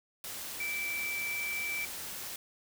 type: tone in noise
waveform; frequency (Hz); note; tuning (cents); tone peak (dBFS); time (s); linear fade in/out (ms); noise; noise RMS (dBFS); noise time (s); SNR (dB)
sine; 2324; D7; -19; -33; 0.6-1.85; 2; white; -41; 0.24-2.36; +5
effects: none